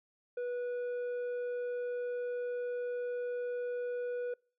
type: tone with tanh clipping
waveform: sine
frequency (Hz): 488.9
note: B4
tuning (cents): -18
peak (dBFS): -35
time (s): 0.37-4.34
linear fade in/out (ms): 5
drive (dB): 6
effects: noise-tail reverb RT60 0.4 s tail -26 dB re dry